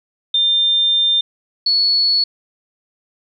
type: tone pair in turn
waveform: sine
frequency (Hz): 3600 / 4402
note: A7 / C#8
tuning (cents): +39 / -13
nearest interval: minor third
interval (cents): 348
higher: second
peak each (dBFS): -12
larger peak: neither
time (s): 0.34-1.21 / 1.66-2.24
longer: first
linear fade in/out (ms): 5
effects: 9-bit